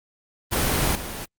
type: noise with level steps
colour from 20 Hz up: pink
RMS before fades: -22 / -32 dBFS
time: 0.51-1.26 s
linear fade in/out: 20 ms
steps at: 0.95 s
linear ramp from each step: 2 ms
effects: Opus 24 kbps